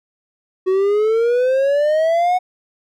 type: exponential sweep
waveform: triangle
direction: up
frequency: 370 to 740 Hz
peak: -11 dBFS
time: 0.66-2.39 s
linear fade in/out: 20 ms
effects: none